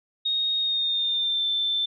sine tone with pitch glide, 3729 to 3546 Hz, A#7 to A7, 0 to +13 cents, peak -22 dBFS, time 0.25-1.86 s, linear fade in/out 10 ms, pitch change -87 cents, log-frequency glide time 0.59-1.46 s, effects none

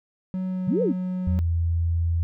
triangle tone with pitch glide, 186 to 183.44 Hz, F#3 to F#3, +9 to -15 cents, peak -23 dBFS, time 0.34-1.39 s, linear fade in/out 0 ms, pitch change -24 cents, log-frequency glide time 0.46-0.72 s
sine linear two-way sweep, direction up then down, 123.47 to 523.3 to 205.5 Hz, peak -20 dBFS, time 0.67-0.93 s, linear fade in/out 10 ms, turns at 0.82 s
sine tone, 84 Hz, E2, 33 cents sharp, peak -20 dBFS, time 1.27-2.23 s, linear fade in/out 0 ms
effects none

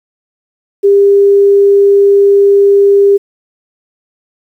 sine tone, 400 Hz, G4, 35 cents sharp, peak -3 dBFS, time 0.83-3.18 s, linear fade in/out 20 ms, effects 7-bit

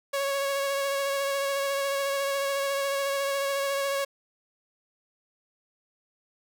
sawtooth tone with vibrato, 554.4 Hz, C#5, in tune, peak -22 dBFS, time 0.13-4.05 s, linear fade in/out 10 ms, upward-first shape sine, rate 14 Hz, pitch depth 18 cents each way, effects none

